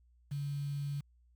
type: tone with quantisation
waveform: sine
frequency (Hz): 142.5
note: C#3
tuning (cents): +48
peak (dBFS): -34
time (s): 0.31-1.01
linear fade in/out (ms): 10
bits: 9
effects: added 60 Hz sine -63 dBFS peak until 1.35 s